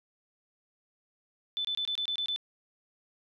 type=tone bursts; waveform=sine; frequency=3513 Hz; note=A7; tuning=3 cents flat; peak=-29 dBFS; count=8; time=1.57-2.361 s; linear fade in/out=0 ms; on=77 ms; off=25 ms; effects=none